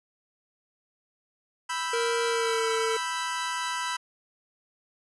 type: chord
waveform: sawtooth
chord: E minor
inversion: second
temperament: equal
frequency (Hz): 987.8 / 1318.5 / 1568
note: B5 / E6 / G6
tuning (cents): 0 / 0 / 0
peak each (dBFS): -27 / -31 / -32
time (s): 1.69-3.97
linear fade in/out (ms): 10
type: tone with pitch glide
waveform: square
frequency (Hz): 466.2 to 449.5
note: A#4 to A4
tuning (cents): 0 to +37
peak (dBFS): -27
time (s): 1.93-2.97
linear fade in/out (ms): 5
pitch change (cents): -63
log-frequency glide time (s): 2.26-2.64
effects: resampled to 24000 Hz